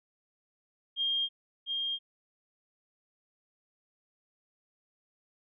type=tone with echo; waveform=sine; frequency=3217 Hz; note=G7; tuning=44 cents sharp; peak=-27 dBFS; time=0.96-1.29 s; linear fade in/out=50 ms; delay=700 ms; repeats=1; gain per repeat=-3 dB; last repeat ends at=1.99 s; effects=none